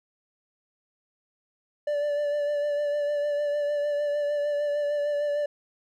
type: tone with vibrato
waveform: triangle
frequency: 584 Hz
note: D5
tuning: 10 cents flat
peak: -22 dBFS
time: 1.87-5.46 s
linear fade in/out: 5 ms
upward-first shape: sine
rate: 6.6 Hz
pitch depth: 23 cents each way
effects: none